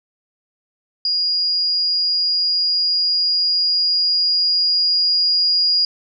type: tone with level ramp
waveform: sine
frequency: 4863 Hz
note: D#8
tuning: 40 cents flat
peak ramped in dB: -16 to -13 dBFS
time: 1.05-5.85 s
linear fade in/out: 2 ms
effects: none